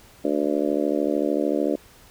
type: harmonic tone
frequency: 73.4 Hz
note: D2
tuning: in tune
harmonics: 3 / 4 / 5 / 6 / 7 / 8 / 9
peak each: -31 / -24 / -27 / -31 / -28 / -28 / -35 dBFS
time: 0.24-1.76 s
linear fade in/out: 10 ms
effects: pink hiss -51 dBFS RMS until 2.1 s